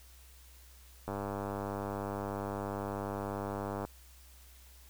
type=click train; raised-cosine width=1 ms; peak=-23 dBFS; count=278; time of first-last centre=1.08-3.85 s; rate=100 Hz; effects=added 63 Hz sine -55 dBFS peak until 4.89 s + white hiss -60 dBFS RMS until 4.89 s